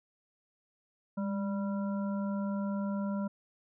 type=harmonic tone with a mistuned harmonic; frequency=196 Hz; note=G3; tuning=in tune; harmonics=1 / 3 / 5 / 7; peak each=-31 / -41 / -45 / -48 dBFS; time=1.17-3.28 s; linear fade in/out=10 ms; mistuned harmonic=1; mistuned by=+49 cents; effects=none